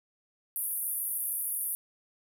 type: band-pass noise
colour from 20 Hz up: pink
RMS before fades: -33 dBFS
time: 0.56-1.75 s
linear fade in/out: 0 ms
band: 9600 to 15000 Hz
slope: 96 dB/octave
effects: none